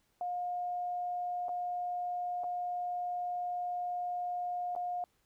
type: tone with dropouts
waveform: sine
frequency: 713 Hz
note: F5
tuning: 36 cents sharp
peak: -33 dBFS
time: 0.21-5.04 s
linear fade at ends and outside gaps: 1 ms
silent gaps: 1.484-1.491 / 2.436-2.441 / 4.752-4.762 s
effects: pink hiss -74 dBFS RMS until 5.25 s